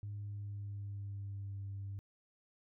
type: tone with pitch glide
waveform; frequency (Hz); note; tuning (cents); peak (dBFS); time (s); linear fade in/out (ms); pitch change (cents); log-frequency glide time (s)
sine; 102.8 to 98.9; G#2 to G2; -17 to +16; -39; 0.03-1.99; 0; -67; 0.13-1.6
effects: tanh soft clip ceiling -37 dBFS